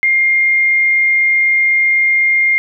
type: tone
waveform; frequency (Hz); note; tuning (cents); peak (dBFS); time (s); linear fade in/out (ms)
sine; 2118; C7; +21; -9; 0.03-2.58; 0
effects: none